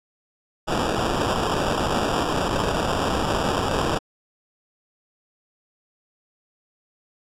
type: noise with sample-and-hold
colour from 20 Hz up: violet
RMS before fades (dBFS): -23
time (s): 0.67-3.99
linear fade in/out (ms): 20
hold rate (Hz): 2100
effects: low-pass 8000 Hz 12 dB/octave